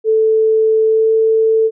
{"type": "tone with pitch glide", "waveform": "sine", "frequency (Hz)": [440, 443.8], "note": ["A4", "A4"], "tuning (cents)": [0, 15], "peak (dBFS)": -9, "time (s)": [0.04, 1.71], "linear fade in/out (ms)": 50, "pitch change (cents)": 15, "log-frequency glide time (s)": [0.85, 1.11], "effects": []}